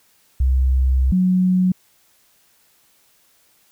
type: tone pair in turn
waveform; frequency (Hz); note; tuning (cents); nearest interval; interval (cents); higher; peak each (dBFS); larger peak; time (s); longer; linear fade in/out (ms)
sine; 65 / 183.85; C2 / F#3; -11 / -11; octave + tritone; 1800; second; -13; neither; 0.4-1.12 / 1.12-1.72; first; 5
effects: white hiss -58 dBFS RMS until 3.71 s